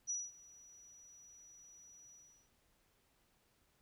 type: tone with ADSR envelope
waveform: sine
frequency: 5860 Hz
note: F#8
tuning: 18 cents flat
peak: -35 dBFS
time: 0.07-2.5 s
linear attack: 31 ms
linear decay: 210 ms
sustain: -22 dB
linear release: 370 ms
effects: pink hiss -75 dBFS RMS until 3.81 s